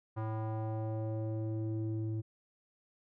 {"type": "tone with low-pass filter sweep", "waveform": "square", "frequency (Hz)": 110, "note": "A2", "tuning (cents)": 0, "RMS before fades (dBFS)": -36, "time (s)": [0.16, 2.22], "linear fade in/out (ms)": 20, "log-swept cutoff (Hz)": [1100, 260], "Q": 2.1, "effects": []}